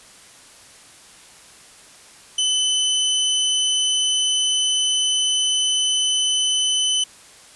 sawtooth tone, 3024 Hz, F#7, 37 cents sharp, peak -14 dBFS, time 2.38-7.04 s, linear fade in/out 5 ms, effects white hiss -46 dBFS RMS until 7.55 s + resampled to 24000 Hz

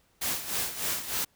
white noise with tremolo, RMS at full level -29 dBFS, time 0.21-1.25 s, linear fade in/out 10 ms, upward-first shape sine, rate 3.3 Hz, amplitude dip 70%, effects pink hiss -67 dBFS RMS until 1.35 s

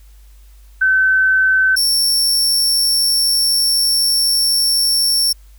sine / sawtooth tone pair in turn, 1530 / 5452 Hz, G6 / F8, -42 / -43 cents, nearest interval octave + minor seventh, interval 2199 cents, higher second, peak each -10 dBFS, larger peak neither, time 0.81-1.76 / 1.76-5.33 s, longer second, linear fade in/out 10 ms, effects added 50 Hz sine -40 dBFS peak until 5.58 s + white hiss -55 dBFS RMS until 5.58 s

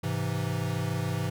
square chord, Ab augmented, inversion none, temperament equal, 103.83 / 130.81 / 164.81 Hz, Ab2 / C3 / E3, 0 / 0 / 0 cents, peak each -33 dBFS, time 0.03-1.3 s, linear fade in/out 10 ms, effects none

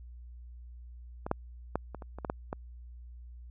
clicks, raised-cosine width 1 ms, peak -22 / -13 / -15 / -26 / -30 / -28 / -20 / -16 / -20 dBFS, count 9, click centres 1.265 / 1.314 / 1.756 / 1.947 / 2.022 / 2.186 / 2.248 / 2.299 / 2.529 s, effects added 60 Hz sine -45 dBFS peak until 3.5 s

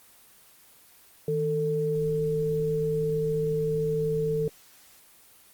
sine tone pair together, 157.2 / 445.2 Hz, D#3 / A4, +18 / +20 cents, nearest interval octave + tritone, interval 1802 cents, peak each -29 / -25 dBFS, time 1.28-4.48 s, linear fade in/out 2 ms, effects white hiss -55 dBFS RMS until 5.53 s + Opus 24 kbps

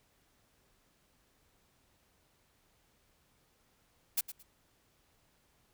blue noise with echo, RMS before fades -30 dBFS, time 4.17-4.21 s, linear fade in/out 10 ms, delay 110 ms, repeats 2, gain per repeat -13 dB, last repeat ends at 4.43 s, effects pink hiss -71 dBFS RMS until 5.73 s

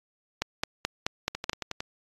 two click trains, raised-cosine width 0.2 ms, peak -15 / -9 dBFS, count 6 / 6, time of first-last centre 1.35-1.805 / 0.42-1.495 s, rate 11 / 4.65 Hz, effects AAC 32 kbps

